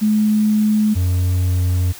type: tone pair in turn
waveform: sine / triangle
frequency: 213.2 / 90.13 Hz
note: G#3 / F#2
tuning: +46 / -45 cents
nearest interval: octave + minor third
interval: 1491 cents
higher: first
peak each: -12 dBFS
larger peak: neither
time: 0.01-0.95 / 0.95-1.93 s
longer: second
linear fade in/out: 20 ms
effects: white hiss -37 dBFS RMS until 1.99 s

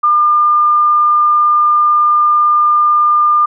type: tone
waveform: sine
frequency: 1203 Hz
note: D6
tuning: 41 cents sharp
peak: -7 dBFS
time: 0.03-3.46 s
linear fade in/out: 10 ms
effects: none

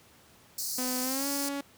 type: high-pass noise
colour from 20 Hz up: pink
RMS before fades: -34 dBFS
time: 0.58-1.49 s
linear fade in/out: 5 ms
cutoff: 4300 Hz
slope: 96 dB/octave
type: tone with pitch glide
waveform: sawtooth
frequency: 253.1 to 280.8 Hz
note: B3 to C#4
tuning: +43 to +22 cents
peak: -28 dBFS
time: 0.78-1.61 s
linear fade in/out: 5 ms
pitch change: +179 cents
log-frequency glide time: 1.02-1.27 s
effects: pink hiss -58 dBFS RMS until 1.77 s + high-pass 80 Hz 12 dB/octave

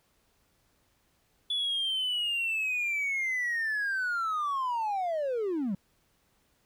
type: linear sweep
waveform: triangle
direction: down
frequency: 3440 to 177.7 Hz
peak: -25 dBFS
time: 1.5-5.75 s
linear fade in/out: 5 ms
effects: tanh soft clip ceiling -23 dBFS + pink hiss -70 dBFS RMS until 6.65 s

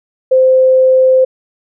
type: tone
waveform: sine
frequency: 519 Hz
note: C5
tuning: 14 cents flat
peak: -5 dBFS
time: 0.31-1.25 s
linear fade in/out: 10 ms
effects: none

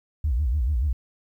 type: tone with vibrato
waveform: sine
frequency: 66 Hz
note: C2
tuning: 16 cents sharp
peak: -19 dBFS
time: 0.24-0.93 s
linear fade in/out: 5 ms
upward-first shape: sine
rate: 6.9 Hz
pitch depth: 280 cents each way
effects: tanh soft clip ceiling -16 dBFS + 10-bit

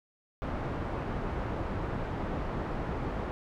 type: low-pass noise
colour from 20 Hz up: pink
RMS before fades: -34 dBFS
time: 0.42-3.31 s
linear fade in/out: 0 ms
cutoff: 1200 Hz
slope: 12 dB/octave
effects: none

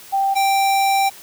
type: tone pair in turn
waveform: sine / square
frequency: 784 / 784 Hz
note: G5 / G5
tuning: 0 / 0 cents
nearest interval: unison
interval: 0 cents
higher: neither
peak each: -15 dBFS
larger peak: neither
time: 0.12-0.35 / 0.35-1.1 s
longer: second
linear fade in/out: 20 ms
effects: white hiss -41 dBFS RMS until 1.22 s

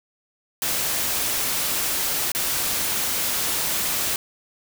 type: noise with dropouts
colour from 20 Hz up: white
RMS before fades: -24 dBFS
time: 0.62-4.16 s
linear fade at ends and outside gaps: 1 ms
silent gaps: 2.318-2.349 s
effects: none

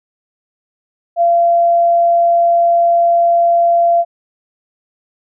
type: tone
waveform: sine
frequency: 685 Hz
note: F5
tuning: 34 cents flat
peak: -8 dBFS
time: 1.16-4.05 s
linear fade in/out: 50 ms
effects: none

